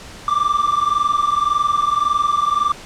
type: tone pair together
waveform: triangle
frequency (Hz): 1167 / 1188.8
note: D6 / D6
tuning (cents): -11 / +21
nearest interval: unison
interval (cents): 32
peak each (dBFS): -16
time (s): 0.28-2.72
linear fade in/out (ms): 2
effects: pink hiss -37 dBFS RMS until 2.85 s + low-pass 8000 Hz 12 dB/octave